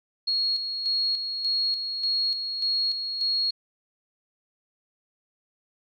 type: tone with tremolo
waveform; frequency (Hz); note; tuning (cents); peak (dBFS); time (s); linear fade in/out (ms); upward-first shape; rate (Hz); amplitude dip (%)
sine; 4305; C8; +49; -22; 0.27-3.51; 10; square; 1.7; 50
effects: none